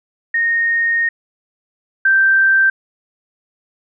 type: tone pair in turn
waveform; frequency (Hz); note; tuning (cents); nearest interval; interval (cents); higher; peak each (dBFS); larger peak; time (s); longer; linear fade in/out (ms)
sine; 1852 / 1565.5; A#6 / G6; -12 / -3; minor third; 291; first; -13 / -9; second; 0.34-1.09 / 2.05-2.7; first; 5
effects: none